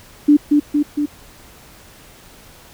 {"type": "tone with echo", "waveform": "sine", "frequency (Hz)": 293.7, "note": "D4", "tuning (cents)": 0, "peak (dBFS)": -6, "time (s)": [0.28, 0.37], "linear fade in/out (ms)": 10, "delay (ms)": 230, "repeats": 3, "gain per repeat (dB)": -3, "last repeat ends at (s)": 1.06, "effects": ["pink hiss -44 dBFS RMS until 2.73 s"]}